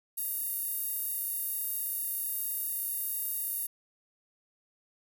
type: tone with high-pass filter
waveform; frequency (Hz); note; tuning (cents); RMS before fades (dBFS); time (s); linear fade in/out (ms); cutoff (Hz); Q
sawtooth; 932.3; A#5; 0; -34; 0.17-3.67; 10; 12000; 3.8
effects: none